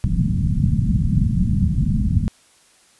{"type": "low-pass noise", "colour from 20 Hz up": "white", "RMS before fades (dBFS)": -18, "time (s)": [0.04, 2.28], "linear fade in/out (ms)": 0, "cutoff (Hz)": 210, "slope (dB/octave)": 48, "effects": ["white hiss -54 dBFS RMS until 2.99 s", "resampled to 24000 Hz"]}